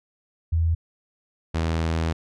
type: tone pair in turn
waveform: sine / sawtooth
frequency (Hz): 82.41 / 81.51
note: E2 / E2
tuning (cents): 0 / -19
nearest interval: unison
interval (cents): 19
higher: first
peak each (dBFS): -18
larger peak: neither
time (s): 0.52-0.75 / 1.54-2.13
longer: second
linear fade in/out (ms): 10
effects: low-pass 6000 Hz 12 dB/octave